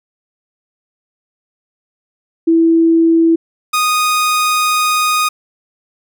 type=tone pair in turn; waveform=sine / sawtooth; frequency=329.5 / 1239.7 Hz; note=E4 / D#6; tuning=-1 / -7 cents; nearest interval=octave + major seventh; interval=2294 cents; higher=second; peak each=-7 / -8 dBFS; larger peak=first; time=2.47-3.36 / 3.73-5.29 s; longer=second; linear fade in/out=10 ms; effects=none